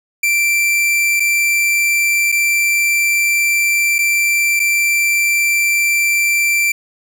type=tone with dropouts; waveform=45% pulse; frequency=2349 Hz; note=D7; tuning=in tune; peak=-12 dBFS; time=0.23-6.72 s; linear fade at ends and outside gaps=5 ms; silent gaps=1.198-1.202 / 2.319-2.323 / 3.984-3.988 / 4.595-4.599 s; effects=9-bit